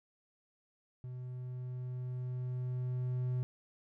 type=tone with level ramp; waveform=triangle; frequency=125.8 Hz; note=B2; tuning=32 cents sharp; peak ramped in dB=-39 to -29 dBFS; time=1.04-3.43 s; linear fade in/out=0 ms; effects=none